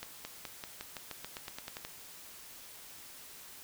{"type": "accelerating click train", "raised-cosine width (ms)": 0.2, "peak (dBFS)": -23, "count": 14, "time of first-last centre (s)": [0.03, 1.85], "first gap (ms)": 220, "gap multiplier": 0.92, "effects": ["white hiss -51 dBFS RMS until 3.63 s"]}